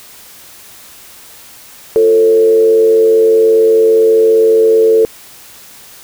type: tone with frequency modulation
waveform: sine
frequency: 445.3 Hz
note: A4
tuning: 21 cents sharp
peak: -5 dBFS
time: 1.96-5.05 s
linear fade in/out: 0 ms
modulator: 95 Hz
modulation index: 0.46
effects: white hiss -37 dBFS RMS until 6.03 s